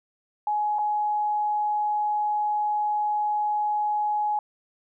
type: tone with dropouts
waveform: sine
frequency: 840 Hz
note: G#5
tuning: 19 cents sharp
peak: -22 dBFS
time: 0.47-4.39 s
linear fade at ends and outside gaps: 2 ms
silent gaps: 0.786-0.79 s
effects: none